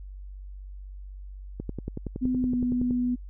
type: click train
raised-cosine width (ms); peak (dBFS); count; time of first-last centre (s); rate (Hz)
3; -19; 15; 1.6-2.908; 10.7
type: tone with pitch glide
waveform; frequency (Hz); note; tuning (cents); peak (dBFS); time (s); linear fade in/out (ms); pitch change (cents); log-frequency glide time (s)
sine; 253.1 to 246.7; B3 to B3; +43 to -2; -23; 2.21-3.16; 20; -45; 2.42-2.55
effects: added 48 Hz sine -38 dBFS peak until 3.29 s